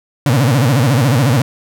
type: tone with vibrato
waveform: 35% pulse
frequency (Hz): 129.3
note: C3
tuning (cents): -20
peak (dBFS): -8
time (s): 0.26-1.42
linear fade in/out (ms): 2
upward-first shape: sine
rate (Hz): 14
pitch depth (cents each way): 240
effects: none